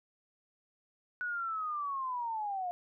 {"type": "linear sweep", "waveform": "sine", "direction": "down", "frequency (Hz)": [1480, 698.5], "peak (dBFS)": -33, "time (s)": [1.21, 2.71], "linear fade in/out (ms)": 0, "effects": []}